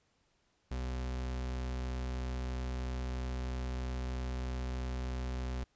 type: tone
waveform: 40% pulse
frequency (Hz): 63.1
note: B1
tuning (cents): +38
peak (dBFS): -34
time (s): 0.71-5.64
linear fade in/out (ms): 5
effects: pink hiss -74 dBFS RMS until 5.75 s + resampled to 16000 Hz